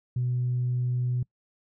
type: tone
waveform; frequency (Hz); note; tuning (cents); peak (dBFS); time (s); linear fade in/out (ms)
sine; 124; B2; +7; -23; 0.16-1.23; 5
effects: noise-tail reverb RT60 0.1 s tail -25 dB re dry + tanh soft clip ceiling -20 dBFS